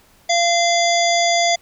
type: harmonic tone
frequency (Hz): 688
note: F5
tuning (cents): -26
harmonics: 1 / 3 / 5 / 7 / 9 / 10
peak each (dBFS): -16 / -21 / -23 / -24 / -26 / -26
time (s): 0.29-1.56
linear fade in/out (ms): 10
effects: pink hiss -53 dBFS RMS until 1.61 s